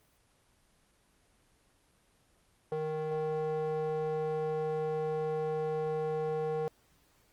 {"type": "tone with band-pass filter", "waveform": "square", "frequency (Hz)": 155.56, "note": "D#3", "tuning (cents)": 0, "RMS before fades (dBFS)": -33, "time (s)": [2.72, 6.68], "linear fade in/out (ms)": 0, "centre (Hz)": 560, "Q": 4.9, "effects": ["pink hiss -68 dBFS RMS until 7.32 s", "Opus 24 kbps"]}